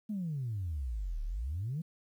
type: exponential two-way sweep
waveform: sine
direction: down then up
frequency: 221 to 35.08 to 172.9 Hz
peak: -32 dBFS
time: 0.09-1.82 s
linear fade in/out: 10 ms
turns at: 1.23 s
effects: tanh soft clip ceiling -29 dBFS + 11-bit